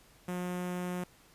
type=tone with notch filter; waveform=sawtooth; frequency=179.4 Hz; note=F3; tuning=47 cents sharp; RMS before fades=-36 dBFS; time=0.28-1.04 s; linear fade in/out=5 ms; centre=4400 Hz; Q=1.2; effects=pink hiss -61 dBFS RMS until 1.34 s + resampled to 32000 Hz